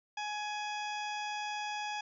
harmonic tone with a mistuned harmonic, 838 Hz, G#5, 15 cents sharp, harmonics 1 / 2 / 3 / 4 / 6 / 7 / 8, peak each -37 / -44 / -43 / -46 / -49 / -54 / -56 dBFS, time 0.17-2.01 s, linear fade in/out 5 ms, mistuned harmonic 6, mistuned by -34 cents, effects none

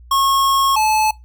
square tone pair in turn, 1090 / 865.1 Hz, C#6 / A5, -29 / -30 cents, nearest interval major third, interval 401 cents, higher first, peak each -14 dBFS, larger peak neither, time 0.11-0.76 / 0.76-1.11 s, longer first, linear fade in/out 5 ms, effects noise-tail reverb RT60 0.2 s tail -22 dB re dry + added 60 Hz sine -39 dBFS peak until 1.24 s

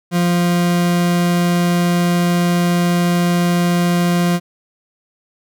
40% pulse tone, 174.61 Hz, F3, in tune, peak -12 dBFS, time 0.11-4.4 s, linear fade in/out 50 ms, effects none

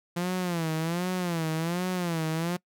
sawtooth tone with vibrato, 170.8 Hz, F3, 38 cents flat, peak -23 dBFS, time 0.16-2.57 s, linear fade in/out 10 ms, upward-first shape sine, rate 1.3 Hz, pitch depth 130 cents each way, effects noise-tail reverb RT60 0.1 s tail -24 dB re dry

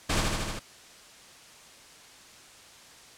pink noise with echo, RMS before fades -26 dBFS, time 0.09-0.21 s, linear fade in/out 10 ms, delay 77 ms, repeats 5, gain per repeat -2 dB, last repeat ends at 0.595 s, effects white hiss -51 dBFS RMS until 3.17 s + low-pass 8000 Hz 12 dB/octave

